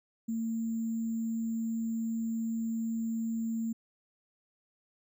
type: tone with sample-and-hold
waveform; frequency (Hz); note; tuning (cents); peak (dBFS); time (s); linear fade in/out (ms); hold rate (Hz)
sine; 226.3; A3; +49; -30; 0.28-3.73; 10; 7350
effects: none